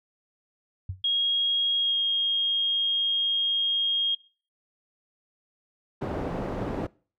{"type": "tone with exponential decay", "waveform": "sine", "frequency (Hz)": 93, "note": "F#2", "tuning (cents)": 9, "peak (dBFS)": -26, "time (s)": [0.89, 1.02], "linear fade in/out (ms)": 5, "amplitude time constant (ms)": 28}
{"type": "tone with pitch glide", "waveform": "sine", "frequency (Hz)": [3276, 3248], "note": ["G#7", "G#7"], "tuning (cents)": [-24, -39], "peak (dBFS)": -22, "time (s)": [1.04, 4.15], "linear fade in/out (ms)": 5, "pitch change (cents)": -15, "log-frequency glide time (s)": [1.79, 1.97]}
{"type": "low-pass noise", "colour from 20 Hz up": "white", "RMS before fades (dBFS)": -31, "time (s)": [6.01, 6.87], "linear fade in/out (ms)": 10, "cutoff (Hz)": 510, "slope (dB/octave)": 12}
{"effects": ["noise-tail reverb RT60 0.4 s tail -23 dB re dry"]}